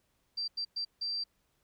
sine tone bursts at uneven times, 4699 Hz, D8, in tune, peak -32 dBFS, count 4, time 0.37-0.48 / 0.57-0.65 / 0.76-0.85 / 1.01-1.24 s, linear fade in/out 10 ms, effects pink hiss -75 dBFS RMS until 1.63 s

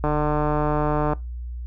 click train, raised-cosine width 1 ms, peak -9 dBFS, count 165, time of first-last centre 0.04-1.133 s, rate 150 Hz, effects noise-tail reverb RT60 0.2 s tail -20 dB re dry + added 60 Hz sine -29 dBFS peak until 1.66 s

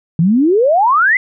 sine exponential sweep, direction up, 155.56 to 2093 Hz, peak -8 dBFS, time 0.19-1.17 s, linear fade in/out 2 ms, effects none

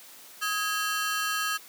sawtooth ring-modulated tone, 1456 Hz, F#6, 28 cents flat, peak -20 dBFS, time 0.41-1.58 s, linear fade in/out 20 ms, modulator 191 Hz, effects white hiss -49 dBFS RMS until 1.68 s + high-pass 200 Hz 12 dB/octave

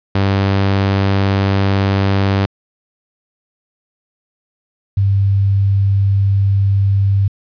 sawtooth / sine tone pair in turn, 98 / 98.68 Hz, G2 / G2, 0 / +12 cents, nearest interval unison, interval 12 cents, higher second, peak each -8 / -10 dBFS, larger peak first, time 0.15-2.46 / 4.97-7.28 s, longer neither, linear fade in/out 5 ms, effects resampled to 11025 Hz + 8-bit

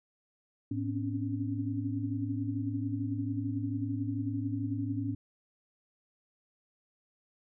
sine tone cluster, 107.5 / 255.4 / 271.1 / 282.3 Hz, A2 / C4 / C#4 / C#4, -40 / -42 / -38 / +32 cents, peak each -34 / -39 / -40 / -35 dBFS, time 0.71-5.15 s, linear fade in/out 5 ms, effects none

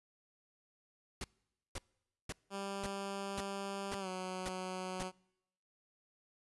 pink noise bursts, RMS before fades -41 dBFS, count 8, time 1.21-5.028 s, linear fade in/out 2 ms, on 31 ms, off 510 ms
10% pulse tone with pitch glide, 197.4 to 185.25 Hz, G3 to F#3, +12 to +2 cents, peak -31 dBFS, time 2.5-5.12 s, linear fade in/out 50 ms, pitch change -110 cents, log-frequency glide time 3.99-4.08 s
effects noise-tail reverb RT60 0.9 s tail -26 dB re dry + resampled to 24000 Hz

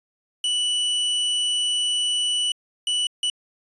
45% pulse tone bursts at uneven times, 2960 Hz, F#7, in tune, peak -20 dBFS, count 3, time 0.44-2.52 / 2.87-3.07 / 3.23-3.3 s, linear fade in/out 2 ms, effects resampled to 24000 Hz

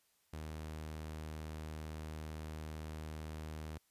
sawtooth tone, 77.78 Hz, D#2, in tune, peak -39 dBFS, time 0.33-3.78 s, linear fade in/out 5 ms, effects white hiss -75 dBFS RMS until 3.9 s + resampled to 32000 Hz

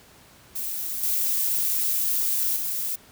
violet noise with level steps, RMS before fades -30 / -24 / -28 dBFS, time 0.55-2.96 s, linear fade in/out 10 ms, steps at 1.03 / 2.56 s, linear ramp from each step 2 ms, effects pink hiss -52 dBFS RMS until 3.11 s + high-pass 60 Hz 12 dB/octave

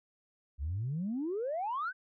sine exponential sweep, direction up, 64.2 to 1588 Hz, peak -31 dBFS, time 0.58-1.93 s, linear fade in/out 50 ms, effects tanh soft clip ceiling -28 dBFS

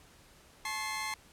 sawtooth tone cluster, 865 / 1085 / 2087 Hz, A5 / C#6 / C7, -30 / -37 / -5 cents, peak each -36 / -36 / -34 dBFS, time 0.65-1.14 s, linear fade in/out 2 ms, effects pink hiss -59 dBFS RMS until 1.32 s + low-pass 12000 Hz 12 dB/octave

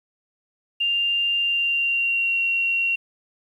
sine tone with pitch glide, 2794 to 2744 Hz, F7 to F7, 0 to -31 cents, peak -19 dBFS, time 0.8-2.96 s, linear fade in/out 10 ms, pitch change -31 cents, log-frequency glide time 1.38-2.39 s, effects 9-bit

